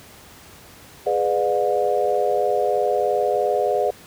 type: chord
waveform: sine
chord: G# diminished seventh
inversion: none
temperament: just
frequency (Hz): 415.3 / 498.4 / 598 / 717.6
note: G#4 / B4 / D5 / F5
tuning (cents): 0 / +16 / +31 / +47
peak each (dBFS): -23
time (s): 1.06-3.91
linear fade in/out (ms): 10
effects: pink hiss -45 dBFS RMS until 4.06 s + high-pass 60 Hz 12 dB/octave